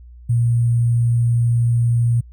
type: tone with sample-and-hold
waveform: sine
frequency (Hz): 118.2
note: A#2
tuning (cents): +24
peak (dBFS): -13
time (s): 0.29-2.21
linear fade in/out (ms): 10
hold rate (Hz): 8820
effects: added 60 Hz sine -38 dBFS peak until 2.32 s